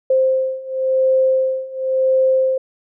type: beating tone pair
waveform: sine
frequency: 523.3 / 524.24 Hz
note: C5 / C5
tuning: 0 / +3 cents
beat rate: 0.94 Hz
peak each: -18 / -16 dBFS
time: 0.1-2.58 s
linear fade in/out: 5 ms
effects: none